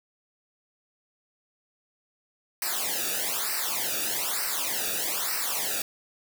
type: noise with flanger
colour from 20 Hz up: white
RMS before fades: -29 dBFS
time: 2.62-5.82 s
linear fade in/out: 2 ms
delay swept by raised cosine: 0.29 to 0.97 ms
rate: 1.1 Hz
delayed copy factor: -1
effects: none